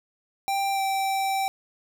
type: tone with pitch glide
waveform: square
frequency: 787 to 777.1 Hz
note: G5 to G5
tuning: +7 to -15 cents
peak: -24 dBFS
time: 0.48-1.48 s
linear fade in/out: 0 ms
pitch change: -22 cents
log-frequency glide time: 0.73-0.81 s
effects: none